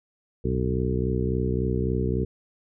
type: harmonic tone with a mistuned harmonic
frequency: 63.6 Hz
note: C2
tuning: 48 cents flat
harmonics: 1 / 2 / 3 / 4 / 5 / 6 / 7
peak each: -28 / -28 / -30 / -33 / -34 / -30 / -32 dBFS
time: 0.44-2.25 s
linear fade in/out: 10 ms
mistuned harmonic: 1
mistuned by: +140 cents
effects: none